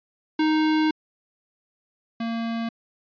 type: tone pair in turn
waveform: square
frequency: 311.1 / 229.5 Hz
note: D#4 / A#3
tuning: 0 / -27 cents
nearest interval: perfect fourth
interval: 527 cents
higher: first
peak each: -19 / -26 dBFS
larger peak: first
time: 0.39-0.91 / 2.2-2.69 s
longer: first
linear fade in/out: 5 ms
effects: resampled to 11025 Hz